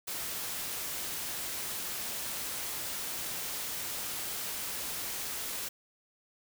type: noise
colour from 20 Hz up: white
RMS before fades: -37 dBFS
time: 0.07-5.69 s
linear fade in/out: 10 ms
effects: none